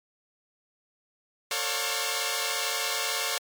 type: tone cluster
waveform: 5% pulse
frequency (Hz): 448.3 / 539 / 577 / 713 / 1090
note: A4 / C#5 / D5 / F5 / C#6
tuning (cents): +32 / -49 / -31 / +36 / -29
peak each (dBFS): -22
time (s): 1.51-3.38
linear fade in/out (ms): 2
effects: MP3 96 kbps